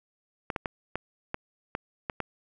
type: clicks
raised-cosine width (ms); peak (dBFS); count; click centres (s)
0.5; -15; 8; 0.502 / 0.562 / 0.658 / 0.956 / 1.344 / 1.751 / 2.098 / 2.203
effects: none